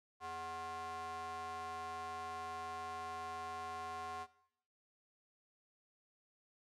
square ring-modulated tone, 163.7 Hz, E3, 12 cents flat, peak -40 dBFS, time 0.2-4.27 s, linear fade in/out 50 ms, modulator 905 Hz, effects noise-tail reverb RT60 0.7 s tail -17 dB re dry + low-pass 9000 Hz 12 dB/octave

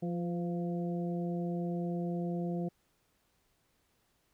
harmonic tone with a mistuned harmonic, 174 Hz, F3, 6 cents flat, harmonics 1 / 2 / 3 / 4, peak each -33 / -39 / -43 / -45 dBFS, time 0.02-2.69 s, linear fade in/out 10 ms, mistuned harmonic 3, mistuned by -32 cents, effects pink hiss -74 dBFS RMS until 4.33 s

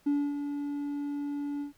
triangle tone with ADSR envelope, 287.5 Hz, D4, 37 cents flat, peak -20 dBFS, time 0.06-1.73 s, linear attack 12 ms, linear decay 260 ms, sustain -9 dB, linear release 120 ms, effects tanh soft clip ceiling -19 dBFS + pink hiss -65 dBFS RMS until 1.77 s

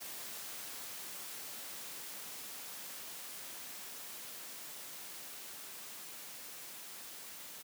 white noise with level ramp, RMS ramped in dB -45 to -49 dBFS, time 0-7.63 s, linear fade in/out 20 ms, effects high-pass 150 Hz 12 dB/octave

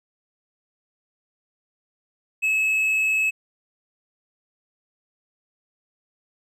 triangle tone, 2585 Hz, E7, 34 cents flat, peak -17 dBFS, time 2.42-3.31 s, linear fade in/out 20 ms, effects none

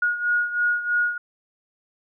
sine beating tone pair, 1442 / 1445.1 Hz, F#6 / F#6, -45 / -41 cents, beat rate 3.1 Hz, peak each -21 / -26 dBFS, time 0.02-1.18 s, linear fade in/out 5 ms, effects none

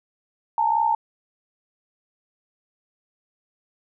sine tone pair together, 846.5 / 910 Hz, G#5 / A#5, +33 / -42 cents, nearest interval minor second, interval 125 cents, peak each -23 / -19 dBFS, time 0.58-0.95 s, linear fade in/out 2 ms, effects none

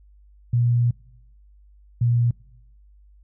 sine tone pair in turn, 120 / 119.24 Hz, B2 / A#2, -49 / +40 cents, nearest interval unison, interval 11 cents, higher first, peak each -16 dBFS, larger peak neither, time 0.53-0.91 / 2.01-2.31 s, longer first, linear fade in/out 5 ms, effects noise-tail reverb RT60 0.9 s tail -24 dB re dry + added 50 Hz sine -49 dBFS peak until 3.23 s

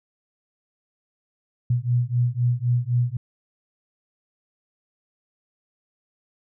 sine beating tone pair, 120 / 123.9 Hz, B2 / B2, -49 / +6 cents, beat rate 3.9 Hz, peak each -22 dBFS, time 1.7-3.17 s, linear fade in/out 5 ms, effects none

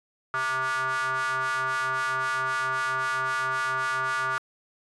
square ring-modulated tone, 130.81 Hz, C3, in tune, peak -23 dBFS, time 0.34-4.38 s, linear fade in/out 0 ms, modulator 1310 Hz, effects resampled to 24000 Hz

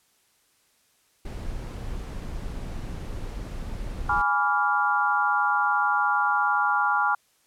brown noise, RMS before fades -33 dBFS, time 1.25-4.22 s, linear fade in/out 5 ms
sine chord, G# diminished seventh, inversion none, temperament equal with one note detuned, 830.6 / 987.8 / 1157.1 / 1396.9 Hz, G#5 / B5 / D6 / F6, 0 / 0 / -26 / 0 cents, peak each -25 / -28 / -27 / -24 dBFS, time 4.09-7.15 s, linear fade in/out 5 ms
effects white hiss -65 dBFS RMS until 7.46 s + low-pass 12000 Hz 12 dB/octave

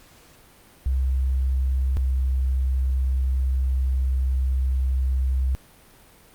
sine tone pair in turn, 65.41 / 65.12 Hz, C2 / C2, 0 / -8 cents, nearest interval unison, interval 8 cents, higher first, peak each -19 dBFS, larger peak neither, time 0.86-1.97 / 1.97-5.55 s, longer second, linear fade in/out 0 ms, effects pink hiss -52 dBFS RMS until 6.34 s + Opus 48 kbps

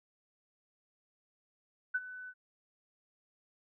sine tone with ADSR envelope, 1500 Hz, F#6, 23 cents sharp, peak -27 dBFS, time 1.94-2.34 s, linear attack 12 ms, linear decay 39 ms, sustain -16 dB, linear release 55 ms, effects none

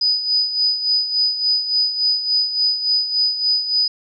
sine tone with tremolo, 4978 Hz, D#8, in tune, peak -13 dBFS, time 0.01-3.88 s, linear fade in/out 5 ms, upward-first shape sine, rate 3.5 Hz, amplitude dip 65%, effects none

